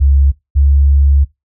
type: tone pair in turn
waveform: sine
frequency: 69.3 / 70.06 Hz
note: C#2 / C#2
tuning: 0 / +19 cents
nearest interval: unison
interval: 19 cents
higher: second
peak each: -6 dBFS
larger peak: neither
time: 0-0.32 / 0.55-1.25 s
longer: second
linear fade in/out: 20 ms
effects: noise-tail reverb RT60 0.2 s tail -21 dB re dry